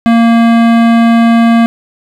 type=tone with hard clipping; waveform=sine; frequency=231.1 Hz; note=A#3; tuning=15 cents flat; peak=-6 dBFS; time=0.06-1.66 s; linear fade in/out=0 ms; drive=18 dB; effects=none